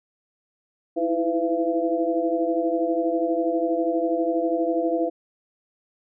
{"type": "tone cluster", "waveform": "sine", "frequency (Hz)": [322.3, 334.6, 503, 677], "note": ["E4", "E4", "B4", "E5"], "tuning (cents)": [-39, 26, 32, 46], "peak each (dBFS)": -26, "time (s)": [0.96, 5.1], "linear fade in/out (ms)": 20, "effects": []}